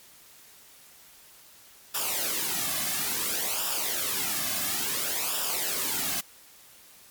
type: noise with flanger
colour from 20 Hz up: white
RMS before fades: -29 dBFS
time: 1.94-6.21 s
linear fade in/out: 10 ms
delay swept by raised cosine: 0.47 to 2.17 ms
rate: 0.58 Hz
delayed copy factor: -0.7
effects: white hiss -53 dBFS RMS until 7.1 s + MP3 96 kbps